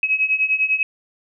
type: beating tone pair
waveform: sine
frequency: 2550 / 2560 Hz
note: D#7 / D#7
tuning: +42 / +49 cents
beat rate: 10 Hz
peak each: -21 / -18 dBFS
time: 0.03-0.83 s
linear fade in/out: 2 ms
effects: none